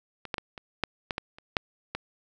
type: clicks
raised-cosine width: 0.3 ms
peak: -22 / -13 / -16 / -24 / -9 / -13 / -14 / -30 / -7 / -15 dBFS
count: 10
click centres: 0.253 / 0.342 / 0.382 / 0.578 / 0.837 / 1.108 / 1.181 / 1.385 / 1.568 / 1.95 s
effects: none